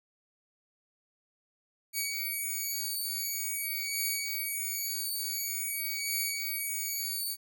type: beating tone pair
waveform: 5% pulse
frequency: 2257 / 2257.47 Hz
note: C#7 / C#7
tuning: +31 / +31 cents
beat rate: 0.47 Hz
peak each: -25 dBFS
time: 1.93-7.37 s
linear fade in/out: 50 ms
effects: none